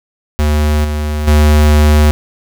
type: tone with level steps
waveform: square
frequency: 75.2 Hz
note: D2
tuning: 42 cents sharp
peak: -10 / -15 / -6 dBFS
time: 0.39-2.11 s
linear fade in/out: 0 ms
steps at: 0.84 / 1.27 s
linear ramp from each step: 10 ms
effects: none